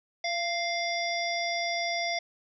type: harmonic tone with a mistuned harmonic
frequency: 698.5 Hz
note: F5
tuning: in tune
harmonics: 1 / 3 / 5 / 7 / 8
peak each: -31 / -32 / -38 / -37 / -38 dBFS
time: 0.24-2.19 s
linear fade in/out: 5 ms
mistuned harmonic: 1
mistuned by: -36 cents
effects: none